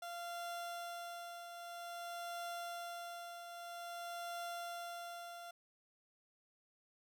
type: tone with tremolo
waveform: 30% pulse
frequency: 691 Hz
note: F5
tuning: 19 cents flat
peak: -39 dBFS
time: 0.02-5.51 s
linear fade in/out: 5 ms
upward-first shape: triangle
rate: 0.51 Hz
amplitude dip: 55%
effects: none